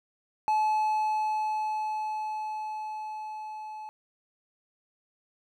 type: tone with level ramp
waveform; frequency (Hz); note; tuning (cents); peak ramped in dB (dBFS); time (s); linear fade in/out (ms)
triangle; 860; A5; -40; -20 to -36; 0.48-3.89; 0
effects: none